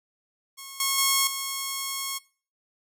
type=tone with level steps; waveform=5% pulse; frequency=1090 Hz; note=C#6; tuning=29 cents flat; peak=-27 / -11 / -8 / -17 dBFS; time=0.57-2.19 s; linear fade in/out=20 ms; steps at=0.8 / 0.98 / 1.27 s; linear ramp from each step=2 ms; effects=noise-tail reverb RT60 0.4 s tail -22 dB re dry